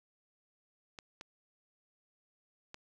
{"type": "clicks", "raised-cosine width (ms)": 0.2, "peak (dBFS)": -28, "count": 3, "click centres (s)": [0.988, 1.211, 2.744], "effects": []}